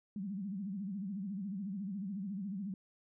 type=tone with vibrato; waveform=sine; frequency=196 Hz; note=G3; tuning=in tune; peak=-37 dBFS; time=0.16-2.74 s; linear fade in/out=2 ms; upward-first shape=sine; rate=14 Hz; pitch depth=140 cents each way; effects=none